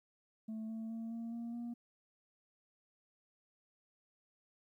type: tone with pitch steps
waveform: sine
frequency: 220 / 223.3 / 226.7 / 230.1 / 233.6 / 237.2 Hz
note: A3 / A3 / A#3 / A#3 / A#3 / A#3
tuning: 0 / +26 / -48 / -22 / +4 / +30 cents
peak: -37 dBFS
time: 0.48-1.74 s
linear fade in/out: 10 ms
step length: 210 ms
effects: tanh soft clip ceiling -39 dBFS + 13-bit